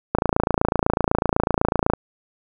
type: click train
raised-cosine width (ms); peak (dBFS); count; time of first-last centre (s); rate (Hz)
1; -3; 51; 0.15-1.936; 28
effects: none